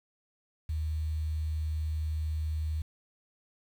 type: tone with quantisation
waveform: sine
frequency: 77.78 Hz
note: D#2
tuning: in tune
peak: -29 dBFS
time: 0.69-2.82 s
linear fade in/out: 5 ms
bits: 9
effects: none